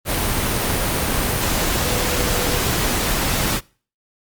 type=tone in noise; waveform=sine; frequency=493.9 Hz; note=B4; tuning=in tune; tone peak=-27 dBFS; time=1.82-2.61 s; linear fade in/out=50 ms; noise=pink; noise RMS=-20 dBFS; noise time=0.05-3.61 s; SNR=-10 dB; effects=noise-tail reverb RT60 0.4 s tail -23 dB re dry + Opus 32 kbps